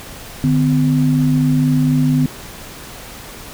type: tone pair together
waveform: sine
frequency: 150 / 254.1 Hz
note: D3 / B3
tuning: +37 / +49 cents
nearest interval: major sixth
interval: 912 cents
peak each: -14 dBFS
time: 0.44-2.26 s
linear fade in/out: 0 ms
effects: pink hiss -34 dBFS RMS until 3.53 s